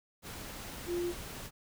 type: tone in noise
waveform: sine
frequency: 349.2 Hz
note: F4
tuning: in tune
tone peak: -31 dBFS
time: 0.86-1.14 s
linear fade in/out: 50 ms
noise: pink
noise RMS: -44 dBFS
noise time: 0.22-1.51 s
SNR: +10 dB
effects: none